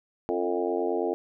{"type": "harmonic tone with a mistuned harmonic", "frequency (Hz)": 89.2, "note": "F2", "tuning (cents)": 37, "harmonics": [3, 4, 5, 6, 7, 8, 9], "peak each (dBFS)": [-35, -29, -29, -38, -34, -36, -36], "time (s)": [0.29, 1.14], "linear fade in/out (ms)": 0, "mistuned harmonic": 4, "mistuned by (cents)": -41, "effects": []}